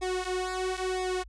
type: tone with flanger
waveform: sawtooth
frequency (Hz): 370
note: F#4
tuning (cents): 0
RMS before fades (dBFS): -31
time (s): 0.01-1.24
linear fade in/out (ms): 20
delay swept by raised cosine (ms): 0.68 to 5.08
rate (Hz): 1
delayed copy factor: -0.9
effects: added 50 Hz sine -46 dBFS peak until 1.28 s + resampled to 22050 Hz